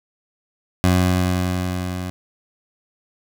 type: tone with level ramp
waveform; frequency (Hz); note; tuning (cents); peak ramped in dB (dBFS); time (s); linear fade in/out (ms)
20% pulse; 91; F#2; -28; -8 to -21; 0.84-2.1; 0
effects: none